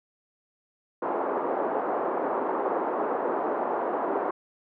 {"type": "band-pass noise", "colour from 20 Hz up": "pink", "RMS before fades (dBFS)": -28, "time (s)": [1.02, 4.31], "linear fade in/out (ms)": 5, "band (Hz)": [340, 1100], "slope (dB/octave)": 24, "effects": []}